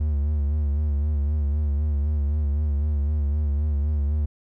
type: tone with vibrato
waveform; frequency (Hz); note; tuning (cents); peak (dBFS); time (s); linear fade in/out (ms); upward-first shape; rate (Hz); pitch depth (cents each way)
triangle; 73.42; D2; 0; -18; 0-4.26; 10; sine; 3.9; 65
effects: none